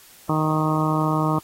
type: harmonic tone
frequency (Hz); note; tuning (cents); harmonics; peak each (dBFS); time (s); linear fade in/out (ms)
155.56; D#3; 0; 1 / 2 / 3 / 4 / 5 / 6 / 7 / 8; -22 / -24 / -32 / -30 / -31 / -29 / -27 / -29; 0.29-1.39; 5
effects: white hiss -49 dBFS RMS until 1.43 s + AAC 48 kbps